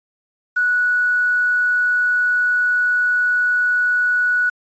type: tone with quantisation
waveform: sine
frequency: 1471 Hz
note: F#6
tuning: 11 cents flat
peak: -14 dBFS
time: 0.56-4.5 s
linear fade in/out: 10 ms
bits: 7
effects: resampled to 16000 Hz